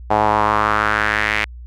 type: tone with band-pass filter sweep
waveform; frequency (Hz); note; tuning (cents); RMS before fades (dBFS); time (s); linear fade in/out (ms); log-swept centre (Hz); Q
sawtooth; 106.3; G#2; +41; -17; 0.1-1.45; 10; 790 to 2200; 3.2
effects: added 60 Hz sine -32 dBFS peak until 1.66 s